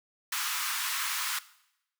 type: high-pass noise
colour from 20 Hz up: pink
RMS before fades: -32 dBFS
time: 0.32-1.39 s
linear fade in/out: 5 ms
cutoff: 1000 Hz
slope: 48 dB/octave
effects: noise-tail reverb RT60 0.8 s tail -18 dB re dry